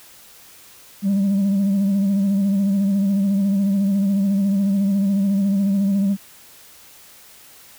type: tone with vibrato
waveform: sine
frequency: 197.5 Hz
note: G3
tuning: 13 cents sharp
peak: -13 dBFS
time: 1.02-6.17 s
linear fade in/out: 50 ms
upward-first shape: sine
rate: 14 Hz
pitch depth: 44 cents each way
effects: tanh soft clip ceiling -14 dBFS + white hiss -46 dBFS RMS until 7.78 s